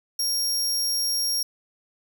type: tone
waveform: sawtooth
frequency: 5580 Hz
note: F8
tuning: 2 cents flat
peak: -20 dBFS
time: 0.19-1.43 s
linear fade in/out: 5 ms
effects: none